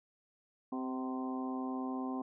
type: harmonic tone with a mistuned harmonic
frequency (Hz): 130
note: C3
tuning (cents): -11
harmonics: 2 / 3 / 4 / 5 / 6 / 7 / 8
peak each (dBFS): -36 / -46 / -51 / -51 / -45 / -52 / -46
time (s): 0.72-2.22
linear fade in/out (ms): 5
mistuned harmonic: 6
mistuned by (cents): -35
effects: none